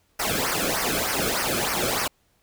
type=noise with flanger; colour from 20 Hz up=pink; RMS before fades=-25 dBFS; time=0.19-2.08 s; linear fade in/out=10 ms; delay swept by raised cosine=0.26 to 1.09 ms; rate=3.3 Hz; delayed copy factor=-0.85; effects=pink hiss -66 dBFS RMS until 2.42 s